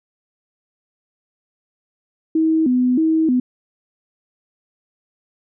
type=tone with vibrato; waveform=sine; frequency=283.1 Hz; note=C#4; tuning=37 cents sharp; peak=-13 dBFS; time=2.35-3.4 s; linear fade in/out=5 ms; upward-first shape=square; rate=1.6 Hz; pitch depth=210 cents each way; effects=none